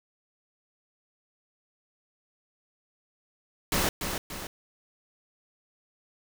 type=noise with echo; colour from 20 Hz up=pink; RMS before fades=-26 dBFS; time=3.72-3.89 s; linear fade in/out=2 ms; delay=290 ms; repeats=2; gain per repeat=-6 dB; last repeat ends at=4.47 s; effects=none